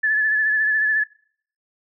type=tone with vibrato; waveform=sine; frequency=1730 Hz; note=A6; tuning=30 cents flat; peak=-16 dBFS; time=0.03-1.04 s; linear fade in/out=10 ms; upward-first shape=sine; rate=14 Hz; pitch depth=35 cents each way; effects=noise-tail reverb RT60 0.6 s tail -25 dB re dry